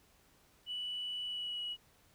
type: tone with pitch glide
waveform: sine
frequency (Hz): 2960 to 2919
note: F#7 to F#7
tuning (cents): 0 to -24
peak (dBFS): -36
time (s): 0.66-1.77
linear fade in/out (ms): 50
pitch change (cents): -24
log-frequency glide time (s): 1.25-1.6
effects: tanh soft clip ceiling -32 dBFS + pink hiss -67 dBFS RMS until 2.14 s